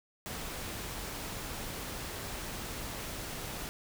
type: noise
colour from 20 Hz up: pink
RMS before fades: -40 dBFS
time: 0.26-3.69 s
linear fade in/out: 0 ms
effects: none